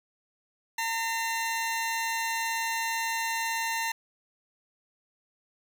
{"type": "tone pair together", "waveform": "20% pulse", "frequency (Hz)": [911, 2045], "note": ["A#5", "C7"], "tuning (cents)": [-40, -40], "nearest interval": "octave + major second", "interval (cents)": 1400, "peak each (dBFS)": [-24, -30], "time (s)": [0.78, 3.92], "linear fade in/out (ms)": 5, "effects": []}